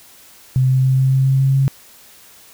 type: tone with pitch steps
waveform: sine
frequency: 129.8 / 130.63 / 131.46 / 132.3 / 133.14 / 133.99 / 134.84 / 135.7 Hz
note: C3 / C3 / C3 / C3 / C3 / C3 / C#3 / C#3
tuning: -13 / -2 / +9 / +20 / +31 / +42 / -48 / -36 cents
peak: -11 dBFS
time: 0.56-1.68 s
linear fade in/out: 0 ms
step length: 140 ms
effects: white hiss -45 dBFS RMS until 2.53 s